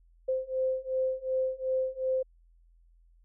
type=beating tone pair; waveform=sine; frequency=519 / 521.7 Hz; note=C5 / C5; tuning=-14 / -5 cents; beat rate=2.7 Hz; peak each=-31 / -30 dBFS; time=0.28-2.23 s; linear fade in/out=10 ms; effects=added 42 Hz sine -58 dBFS peak until 3.24 s